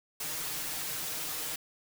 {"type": "noise with comb filter", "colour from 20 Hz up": "white", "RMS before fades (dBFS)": -36, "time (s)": [0.2, 1.56], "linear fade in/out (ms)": 5, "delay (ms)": 6.5, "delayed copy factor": 1, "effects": []}